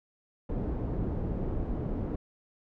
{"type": "low-pass noise", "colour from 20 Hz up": "pink", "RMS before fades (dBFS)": -32, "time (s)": [0.49, 2.16], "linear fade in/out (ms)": 5, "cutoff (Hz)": 420, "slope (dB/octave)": 12, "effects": []}